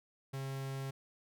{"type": "tone", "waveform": "45% pulse", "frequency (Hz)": 135.2, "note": "C#3", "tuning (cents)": -43, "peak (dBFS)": -38, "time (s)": [0.33, 0.91], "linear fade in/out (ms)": 10, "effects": []}